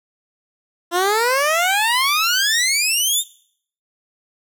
15% pulse exponential sweep, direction up, 338.2 to 3729 Hz, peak -9 dBFS, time 0.91-3.24 s, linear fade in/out 50 ms, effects noise-tail reverb RT60 0.6 s tail -20 dB re dry

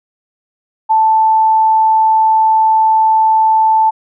sine tone, 880 Hz, A5, in tune, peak -7 dBFS, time 0.89-3.91 s, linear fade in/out 20 ms, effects none

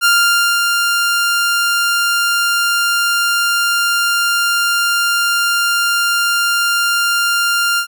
sawtooth tone with ADSR envelope, 1396.9 Hz, F6, in tune, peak -5 dBFS, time 0.01-7.87 s, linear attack 40 ms, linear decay 540 ms, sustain -4 dB, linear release 86 ms, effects none

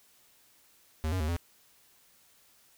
square tone with pitch steps, 78.5 / 92.9 / 76.9 / 85.3 Hz, D#2 / F#2 / D#2 / F2, +16 / +7 / -20 / -40 cents, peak -29 dBFS, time 1.04-1.364 s, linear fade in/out 0 ms, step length 81 ms, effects white hiss -63 dBFS RMS until 2.77 s

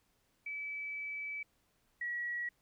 sine tone pair in turn, 2300 / 1921.3 Hz, D7 / B6, -37 / -48 cents, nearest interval minor third, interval 311 cents, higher first, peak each -38 / -35 dBFS, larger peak second, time 0.46-1.43 / 2.01-2.49 s, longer first, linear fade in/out 5 ms, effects pink hiss -75 dBFS RMS until 2.61 s

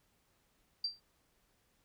sine tone with exponential decay, 4699 Hz, D8, in tune, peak -29 dBFS, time 0.84-1 s, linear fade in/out 5 ms, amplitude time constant 34 ms, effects pink hiss -74 dBFS RMS until 1.84 s

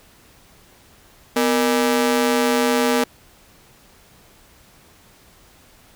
sawtooth ring-modulated tone, 358.1 Hz, F4, 43 cents sharp, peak -9 dBFS, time 1.36-3.04 s, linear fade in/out 5 ms, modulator 108 Hz, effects pink hiss -51 dBFS RMS until 5.95 s

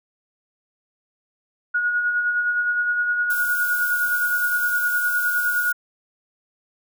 sine tone with tremolo, 1449 Hz, F#6, 37 cents flat, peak -17 dBFS, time 1.74-5.73 s, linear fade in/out 10 ms, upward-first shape sine, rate 9.7 Hz, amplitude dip 40%
violet noise, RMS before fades -31 dBFS, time 3.3-5.72 s, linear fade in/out 2 ms
effects none

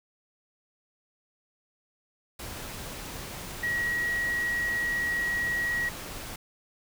sine tone in noise, 1908 Hz, A#6, 40 cents sharp, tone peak -26 dBFS, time 3.63-5.89 s, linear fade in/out 5 ms, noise pink, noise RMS -39 dBFS, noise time 2.39-6.36 s, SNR +10 dB, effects none

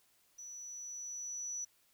sine tone with level ramp, 5920 Hz, F#8, in tune, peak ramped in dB -46 to -37 dBFS, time 0.38-1.65 s, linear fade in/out 10 ms, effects white hiss -71 dBFS RMS until 1.93 s

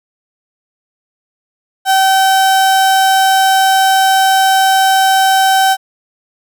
35% pulse tone, 769 Hz, G5, 33 cents flat, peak -6 dBFS, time 1.85-5.77 s, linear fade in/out 50 ms, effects none

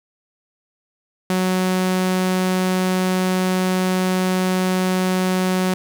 sawtooth tone, 185 Hz, F#3, in tune, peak -13 dBFS, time 1.3-5.74 s, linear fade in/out 2 ms, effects 8-bit

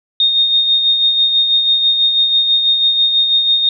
sine tone with tremolo, 3689 Hz, A#7, 19 cents flat, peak -8 dBFS, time 0.2-3.69 s, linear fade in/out 2 ms, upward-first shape sine, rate 6.1 Hz, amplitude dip 45%, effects none

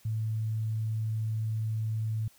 sine tone, 110 Hz, A2, in tune, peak -28 dBFS, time 0.05-2.28 s, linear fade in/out 5 ms, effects white hiss -61 dBFS RMS until 2.38 s

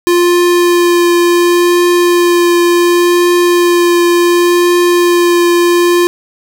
square tone with vibrato, 349.2 Hz, F4, in tune, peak -7 dBFS, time 0.07-6.07 s, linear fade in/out 0 ms, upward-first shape triangle, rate 0.69 Hz, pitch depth 12 cents each way, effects none

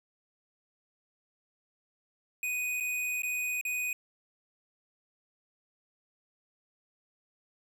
square tone with dropouts, 2489 Hz, D#7, in tune, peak -31 dBFS, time 2.43-3.93 s, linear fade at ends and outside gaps 2 ms, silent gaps 2.801-2.806 / 3.221-3.233 / 3.612-3.651 s, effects none

